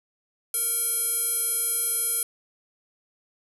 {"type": "tone with band-pass filter", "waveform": "square", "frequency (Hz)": 462.8, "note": "A#4", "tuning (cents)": -13, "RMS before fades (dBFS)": -26, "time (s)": [0.54, 2.23], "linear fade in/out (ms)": 2, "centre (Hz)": 11000, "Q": 9, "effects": []}